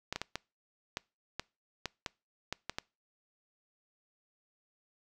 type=clicks; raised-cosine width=0.2 ms; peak=-17 dBFS; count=11; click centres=0.126 / 0.16 / 0.216 / 0.356 / 0.971 / 1.396 / 1.857 / 2.062 / 2.526 / 2.696 / 2.785 s; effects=noise-tail reverb RT60 0.3 s tail -25 dB re dry